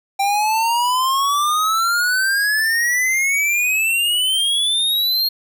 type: exponential sweep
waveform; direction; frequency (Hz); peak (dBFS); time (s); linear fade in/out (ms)
square; up; 784 to 4271; -16; 0.19-5.29; 10
effects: none